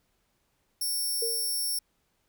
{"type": "tone", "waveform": "10% pulse", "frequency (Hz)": 5460, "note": "F8", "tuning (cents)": -40, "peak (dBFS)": -22, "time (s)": [0.81, 1.79], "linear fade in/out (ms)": 5}
{"type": "tone with exponential decay", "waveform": "sine", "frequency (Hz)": 458, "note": "A#4", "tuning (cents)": -31, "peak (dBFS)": -28, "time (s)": [1.22, 1.57], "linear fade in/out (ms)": 5, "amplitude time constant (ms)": 76}
{"effects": ["pink hiss -73 dBFS RMS until 2.28 s"]}